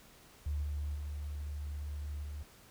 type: tone with level steps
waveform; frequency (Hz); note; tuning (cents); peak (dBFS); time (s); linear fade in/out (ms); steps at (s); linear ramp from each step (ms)
sine; 73.42; D2; 0; -32 / -34 / -37 / -39; 0.46-2.43; 5; 0.63 / 0.95 / 2.23; 10
effects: pink hiss -59 dBFS RMS until 2.7 s